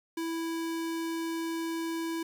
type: tone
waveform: square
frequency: 329.6 Hz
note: E4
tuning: in tune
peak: -32 dBFS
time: 0.17-2.23 s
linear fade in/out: 5 ms
effects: 10-bit